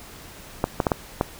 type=clicks; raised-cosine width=1 ms; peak=-5 dBFS; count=5; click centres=0.641 / 0.802 / 0.868 / 0.918 / 1.211 s; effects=pink hiss -43 dBFS RMS until 1.39 s